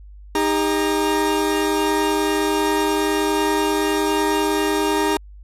40% pulse tone cluster, 310.9 / 400.9 / 934 Hz, D#4 / G4 / A#5, -1 / +39 / +3 cents, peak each -21 / -20 / -23 dBFS, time 0.35-5.17 s, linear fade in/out 2 ms, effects added 50 Hz sine -38 dBFS peak until 5.43 s + resampled to 32000 Hz

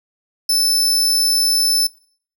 sawtooth tone, 5274 Hz, E8, in tune, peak -11 dBFS, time 0.49-1.87 s, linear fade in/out 5 ms, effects noise-tail reverb RT60 0.5 s tail -21 dB re dry

